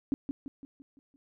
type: tone with echo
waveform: sine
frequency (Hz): 276.3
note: C#4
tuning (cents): -6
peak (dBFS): -24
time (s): 0.12-0.14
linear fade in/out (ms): 0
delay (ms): 170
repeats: 6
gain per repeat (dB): -6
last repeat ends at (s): 1.16
effects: none